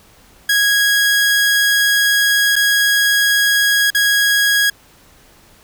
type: tone with dropouts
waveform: sawtooth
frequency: 1652 Hz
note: G#6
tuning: 10 cents flat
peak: -8 dBFS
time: 0.49-4.7 s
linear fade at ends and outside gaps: 5 ms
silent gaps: 2.557-2.562 / 3.904-3.947 s
effects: pink hiss -48 dBFS RMS until 5.63 s